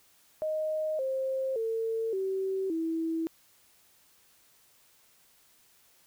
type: tone with pitch steps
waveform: sine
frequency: 622.3 / 529.4 / 450.3 / 383.1 / 325.9 Hz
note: D#5 / C5 / A4 / G4 / E4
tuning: 0 / +20 / +40 / -40 / -20 cents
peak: -28 dBFS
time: 0.42-3.27 s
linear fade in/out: 0 ms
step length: 570 ms
effects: white hiss -63 dBFS RMS until 6.06 s